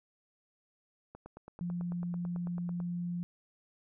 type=click train; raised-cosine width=1 ms; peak=-33 dBFS; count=16; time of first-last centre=1.15-2.802 s; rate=9.08 Hz
type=tone; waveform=sine; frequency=174.61 Hz; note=F3; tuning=in tune; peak=-33 dBFS; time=1.61-3.23 s; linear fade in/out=0 ms
effects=none